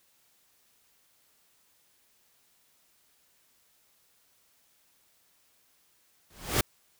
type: noise with exponential growth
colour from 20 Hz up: pink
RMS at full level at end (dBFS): -21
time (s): 6.3-6.61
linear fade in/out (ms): 5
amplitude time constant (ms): 66
effects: white hiss -67 dBFS RMS until 6.99 s